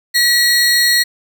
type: tone pair together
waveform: 40% pulse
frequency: 1928 / 4291 Hz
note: B6 / C8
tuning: -42 / +43 cents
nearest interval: octave + major second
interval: 1385 cents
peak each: -12 dBFS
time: 0.14-1.04 s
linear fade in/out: 20 ms
effects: none